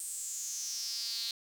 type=tone with high-pass filter sweep; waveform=sawtooth; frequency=230.6 Hz; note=A#3; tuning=19 cents flat; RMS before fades=-38 dBFS; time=0-1.31 s; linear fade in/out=0 ms; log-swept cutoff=8600 to 4100 Hz; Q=6.5; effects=none